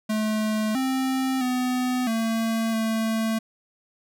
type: tone with pitch steps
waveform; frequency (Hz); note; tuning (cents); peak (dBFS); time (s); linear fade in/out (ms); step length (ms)
square; 215.8 / 262.7 / 251.7 / 225.5 / 222.8; A3 / C4 / B3 / A3 / A3; -33 / +7 / +33 / +43 / +22; -23; 0.09-3.39; 10; 660
effects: none